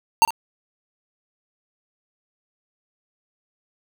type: tone with echo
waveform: square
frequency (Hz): 912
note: A#5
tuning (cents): -38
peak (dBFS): -11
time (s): 0.22-0.25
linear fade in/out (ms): 0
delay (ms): 56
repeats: 1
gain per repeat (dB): -15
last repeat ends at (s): 0.306
effects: none